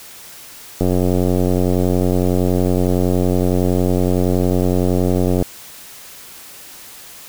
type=click train; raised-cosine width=2 ms; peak=-4 dBFS; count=420; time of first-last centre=0.81-5.425 s; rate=90.8 Hz; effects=white hiss -38 dBFS RMS until 7.28 s